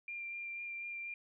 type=tone with vibrato; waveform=sine; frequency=2383 Hz; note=D7; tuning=25 cents sharp; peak=-40 dBFS; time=0.08-1.14 s; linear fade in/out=2 ms; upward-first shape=sine; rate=4.1 Hz; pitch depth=13 cents each way; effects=none